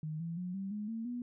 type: tone with pitch steps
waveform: sine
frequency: 155.1 / 167.2 / 180.23 / 194.29 / 209.4 / 225.8 / 243.4 Hz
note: D#3 / E3 / F#3 / G3 / G#3 / A3 / B3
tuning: -5 / +25 / -45 / -15 / +15 / +45 / -25 cents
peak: -36 dBFS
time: 0.03-1.22 s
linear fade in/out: 2 ms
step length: 170 ms
effects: none